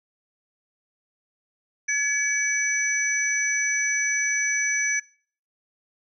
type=tone cluster; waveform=sine; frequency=1696 / 2279 / 5960 Hz; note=G#6 / C#7 / F#8; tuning=+36 / +47 / +12 cents; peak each=-26 dBFS; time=1.88-5 s; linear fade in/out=10 ms; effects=noise-tail reverb RT60 0.5 s tail -23 dB re dry